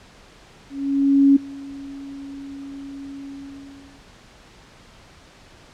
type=tone with ADSR envelope; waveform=sine; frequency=277.2 Hz; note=C#4; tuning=in tune; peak=-9 dBFS; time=0.69-4.04 s; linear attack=670 ms; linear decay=10 ms; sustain=-23 dB; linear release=760 ms; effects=pink hiss -48 dBFS RMS until 5.73 s + low-pass 6000 Hz 12 dB/octave